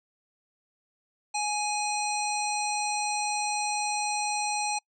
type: harmonic tone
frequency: 834 Hz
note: G#5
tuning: 7 cents sharp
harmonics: 1 / 3 / 5 / 7 / 9 / 10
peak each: -29 / -34 / -36 / -37 / -39 / -39 dBFS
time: 1.34-4.79 s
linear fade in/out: 10 ms
effects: noise-tail reverb RT60 0.1 s tail -26 dB re dry